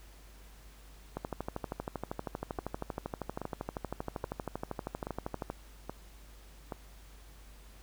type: two click trains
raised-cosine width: 1 ms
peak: -23 / -21 dBFS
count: 6 / 56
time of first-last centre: 2.59-6.722 / 1.17-5.501 s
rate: 1.21 / 12.7 Hz
effects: added 50 Hz sine -52 dBFS peak until 7.82 s + pink hiss -59 dBFS RMS until 7.82 s